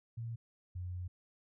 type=tone pair in turn; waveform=sine; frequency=115.6 / 90.05 Hz; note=A#2 / F#2; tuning=-14 / -46 cents; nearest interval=major third; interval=432 cents; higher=first; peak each=-38 / -38 dBFS; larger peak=neither; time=0.17-0.36 / 0.75-1.08 s; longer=second; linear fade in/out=10 ms; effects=none